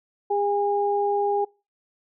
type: tone pair together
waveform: sine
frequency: 405.7 / 815 Hz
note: G#4 / G#5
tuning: -41 / -33 cents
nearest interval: octave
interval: 1208 cents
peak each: -23 dBFS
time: 0.3-1.45 s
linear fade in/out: 10 ms
effects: noise-tail reverb RT60 0.3 s tail -25 dB re dry